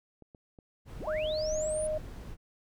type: clicks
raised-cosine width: 2 ms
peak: -38 dBFS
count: 3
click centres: 0.223 / 0.348 / 0.588 s
type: noise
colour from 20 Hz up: brown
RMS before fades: -42 dBFS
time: 0.85-2.37 s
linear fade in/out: 50 ms
type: linear sweep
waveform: sine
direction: up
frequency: 51.91 to 9980 Hz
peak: -38 dBFS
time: 0.99-1.87 s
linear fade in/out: 5 ms
type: tone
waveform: sine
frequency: 618 Hz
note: D#5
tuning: 12 cents flat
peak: -29 dBFS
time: 1.07-1.98 s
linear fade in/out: 5 ms
effects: none